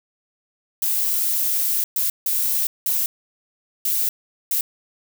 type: noise bursts at uneven times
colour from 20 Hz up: violet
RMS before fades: -21 dBFS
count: 6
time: 0.82-1.84 / 1.96-2.1 / 2.26-2.67 / 2.86-3.06 / 3.85-4.09 / 4.51-4.61 s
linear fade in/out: 2 ms
effects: none